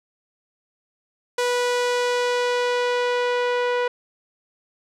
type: tone with low-pass filter sweep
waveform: sawtooth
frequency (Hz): 490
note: B4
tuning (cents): -14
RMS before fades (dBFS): -22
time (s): 1.38-3.88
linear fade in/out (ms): 5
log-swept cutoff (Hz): 8900 to 2600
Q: 0.77
effects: none